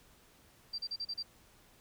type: tone bursts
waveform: sine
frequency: 4699 Hz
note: D8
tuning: in tune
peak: -35 dBFS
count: 6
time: 0.73-1.229 s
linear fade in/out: 10 ms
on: 54 ms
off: 35 ms
effects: pink hiss -63 dBFS RMS until 1.8 s